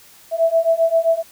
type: beating tone pair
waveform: sine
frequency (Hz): 655 / 662.6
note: E5 / E5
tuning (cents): -11 / +9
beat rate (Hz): 7.6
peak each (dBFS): -17 / -16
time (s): 0.31-1.23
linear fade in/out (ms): 50
effects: white hiss -47 dBFS RMS until 1.31 s